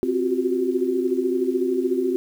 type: tone cluster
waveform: sine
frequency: 261.5 / 352.3 / 368.7 / 382.4 Hz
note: C4 / F4 / F#4 / G4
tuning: -1 / +15 / -6 / -43 cents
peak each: -25 dBFS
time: 0.03-2.16 s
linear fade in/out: 0 ms
effects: 8-bit